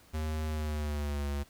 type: tone with pitch glide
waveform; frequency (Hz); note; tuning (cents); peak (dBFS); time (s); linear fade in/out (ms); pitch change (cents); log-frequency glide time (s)
square; 77.78 to 71.32; D#2 to C#2; 0 to +50; -32; 0.13-1.44; 20; -150; 0.47-1.27
effects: pink hiss -60 dBFS RMS until 1.49 s